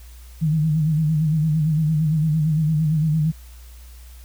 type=tone with vibrato; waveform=sine; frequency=155.56 Hz; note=D#3; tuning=in tune; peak=-16 dBFS; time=0.41-3.32 s; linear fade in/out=20 ms; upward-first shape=sine; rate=8.8 Hz; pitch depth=72 cents each way; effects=added 60 Hz sine -39 dBFS peak until 4.24 s + white hiss -51 dBFS RMS until 4.24 s